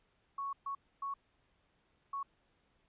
sine tone bursts at uneven times, 1108.7 Hz, C#6, in tune, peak -36 dBFS, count 4, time 0.38-0.53 / 0.66-0.75 / 1.02-1.14 / 2.13-2.23 s, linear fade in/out 5 ms, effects pink hiss -74 dBFS RMS until 2.88 s + resampled to 8000 Hz

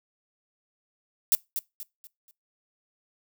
violet noise with echo, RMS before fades -20 dBFS, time 1.32-1.35 s, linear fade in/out 0 ms, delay 240 ms, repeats 4, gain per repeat -9 dB, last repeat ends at 2.31 s, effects noise-tail reverb RT60 0.2 s tail -22 dB re dry

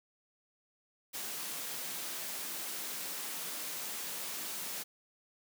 white high-pass noise, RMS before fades -40 dBFS, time 1.13-4.84 s, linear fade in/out 20 ms, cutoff 150 Hz, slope 48 dB/octave, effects none

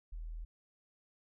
sine tone, 40.48 Hz, E1, 31 cents flat, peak -40 dBFS, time 0.12-0.45 s, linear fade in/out 10 ms, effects none

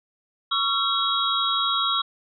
sine tone cluster, 1120 / 1351 / 3328 / 3808 Hz, C#6 / E6 / G#7 / A#7, +18 / +42 / +3 / +36 cents, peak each -26 dBFS, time 0.51-2.02 s, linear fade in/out 10 ms, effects none

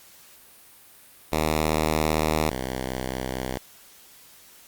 5% pulse tone pair in turn, 77.78 / 64.41 Hz, D#2 / C2, 0 / -27 cents, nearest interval minor third, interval 327 cents, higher first, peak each -10 / -17 dBFS, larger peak first, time 1.32-2.5 / 2.5-3.58 s, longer first, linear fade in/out 5 ms, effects white hiss -51 dBFS RMS until 4.67 s + Opus 48 kbps

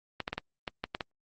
clicks, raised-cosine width 0.3 ms, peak -16 dBFS, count 8, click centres 0.203 / 0.279 / 0.33 / 0.38 / 0.678 / 0.84 / 0.949 / 1.008 s, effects Opus 32 kbps

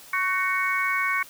harmonic tone with a mistuned harmonic, 370 Hz, F#4, in tune, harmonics 3 / 4 / 5 / 6, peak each -27 / -29 / -31 / -25 dBFS, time 0.13-1.23 s, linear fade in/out 5 ms, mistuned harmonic 4, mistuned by +35 cents, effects white hiss -47 dBFS RMS until 1.29 s

